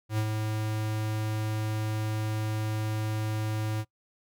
square tone with ADSR envelope, 108.2 Hz, A2, 29 cents flat, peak -25 dBFS, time 0.09-3.85 s, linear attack 91 ms, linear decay 64 ms, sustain -4 dB, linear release 51 ms, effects noise-tail reverb RT60 0.1 s tail -22 dB re dry

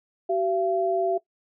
sine tone pair together, 381.3 / 680 Hz, G4 / F5, -48 / -46 cents, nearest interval minor seventh, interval 1002 cents, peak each -24 dBFS, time 0.29-1.18 s, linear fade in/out 10 ms, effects noise-tail reverb RT60 0.1 s tail -18 dB re dry

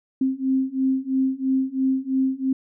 sine beating tone pair, 262.6 / 265.6 Hz, C4 / C4, +6 / +26 cents, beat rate 3 Hz, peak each -23 / -22 dBFS, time 0.21-2.53 s, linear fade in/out 5 ms, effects none

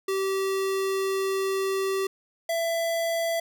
square tone pair in turn, 386.4 / 667.2 Hz, G4 / E5, -25 / +21 cents, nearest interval major sixth, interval 946 cents, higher second, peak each -25 dBFS, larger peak neither, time 0.08-2.07 / 2.49-3.4 s, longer first, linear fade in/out 5 ms, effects none

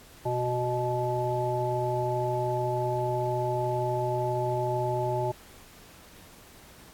harmonic tone, 123.47 Hz, B2, in tune, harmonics 1 / 3 / 5 / 7, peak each -31 / -31 / -31 / -31 dBFS, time 0.25-5.32 s, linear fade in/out 10 ms, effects pink hiss -52 dBFS RMS until 6.93 s + AAC 64 kbps

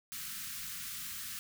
white band-stop noise, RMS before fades -42 dBFS, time 0.12-1.39 s, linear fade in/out 0 ms, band 240 to 1200 Hz, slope 48 dB/octave, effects none

